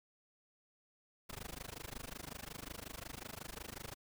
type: noise with amplitude modulation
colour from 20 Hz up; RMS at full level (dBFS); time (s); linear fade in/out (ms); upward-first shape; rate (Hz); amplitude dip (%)
pink; -44; 1.29-3.95; 10; sine; 25.5; 100
effects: none